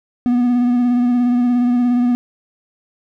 triangle tone with vibrato, 244.3 Hz, B3, 19 cents flat, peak -10 dBFS, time 0.26-2.15 s, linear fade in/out 0 ms, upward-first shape sine, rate 17 Hz, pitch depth 26 cents each way, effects none

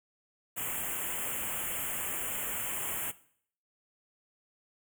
white band-stop noise, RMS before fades -35 dBFS, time 0.56-3.12 s, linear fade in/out 20 ms, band 3200 to 6900 Hz, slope 96 dB/octave, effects noise-tail reverb RT60 0.6 s tail -18 dB re dry

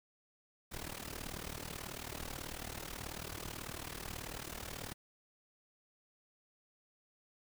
pink noise with amplitude modulation, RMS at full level -41 dBFS, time 0.71-4.94 s, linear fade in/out 20 ms, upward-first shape sine, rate 38.3 Hz, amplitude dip 85%, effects none

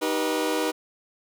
sawtooth chord, Eb augmented, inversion none, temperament just, 311.1 / 388.9 / 486.1 Hz, Eb4 / G4 / B4, 0 / -14 / -28 cents, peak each -23 / -26 / -23 dBFS, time 0.01-0.72 s, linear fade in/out 20 ms, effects none

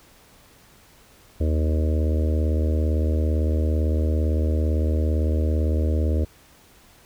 harmonic tone, 77.78 Hz, D#2, in tune, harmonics 1 / 3 / 4 / 5 / 6 / 7 / 8, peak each -19 / -31 / -31 / -35 / -34 / -35 / -38 dBFS, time 1.4-6.25 s, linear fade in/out 10 ms, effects pink hiss -53 dBFS RMS until 7.05 s

